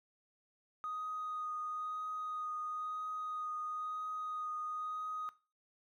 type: tone with vibrato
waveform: triangle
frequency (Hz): 1244.5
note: D#6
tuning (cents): 0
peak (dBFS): -34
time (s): 0.84-5.29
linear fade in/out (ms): 0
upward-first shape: triangle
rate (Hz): 1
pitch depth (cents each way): 13
effects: noise-tail reverb RT60 0.3 s tail -20 dB re dry + tanh soft clip ceiling -35 dBFS